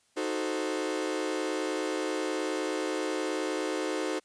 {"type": "chord", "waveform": "40% pulse", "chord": "D# diminished seventh", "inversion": "none", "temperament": "equal", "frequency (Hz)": [311.1, 370, 440, 523.3], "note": ["D#4", "F#4", "A4", "C5"], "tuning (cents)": [0, 0, 0, 0], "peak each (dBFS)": [-33, -34, -35, -35], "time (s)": [0.16, 4.2], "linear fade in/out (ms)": 20, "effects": ["white hiss -68 dBFS RMS until 4.24 s", "resampled to 22050 Hz"]}